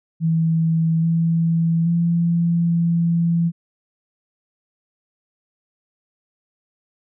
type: tone with pitch steps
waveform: sine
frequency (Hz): 162.9 / 165.5 / 169.7 / 168.7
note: E3 / E3 / F3 / E3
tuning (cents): -20 / +7 / -49 / +40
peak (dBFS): -15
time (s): 0.2-3.52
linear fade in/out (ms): 50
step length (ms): 830
effects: none